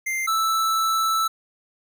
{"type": "tone pair in turn", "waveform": "square", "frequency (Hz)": [2093, 1318.5], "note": ["C7", "E6"], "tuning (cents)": [0, 0], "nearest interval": "minor sixth", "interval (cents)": 800, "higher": "first", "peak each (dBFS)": [-24, -20], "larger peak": "second", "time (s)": [[0.06, 0.27], [0.27, 1.28]], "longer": "second", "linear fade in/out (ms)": 10, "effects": []}